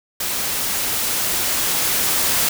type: noise with level ramp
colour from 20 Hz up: white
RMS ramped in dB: -23 to -18 dBFS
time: 0.2-2.49 s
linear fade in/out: 5 ms
effects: none